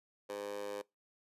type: tone with high-pass filter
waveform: 15% pulse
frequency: 102 Hz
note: G#2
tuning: 31 cents flat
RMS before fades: -42 dBFS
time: 0.29-0.82 s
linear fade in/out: 10 ms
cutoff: 520 Hz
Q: 4.4
effects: noise-tail reverb RT60 0.2 s tail -23 dB re dry + resampled to 32000 Hz